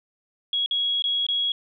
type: tone with dropouts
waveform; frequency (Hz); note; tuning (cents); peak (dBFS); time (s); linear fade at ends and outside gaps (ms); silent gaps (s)
sine; 3322; G#7; 0; -21; 0.53-1.52; 2; 0.661-0.71 / 1.022-1.04 / 1.266-1.286
effects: none